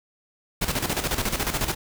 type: noise with tremolo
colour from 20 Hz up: pink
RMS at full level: -24 dBFS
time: 0.61-1.75 s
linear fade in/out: 10 ms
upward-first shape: square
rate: 14 Hz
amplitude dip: 65%
effects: none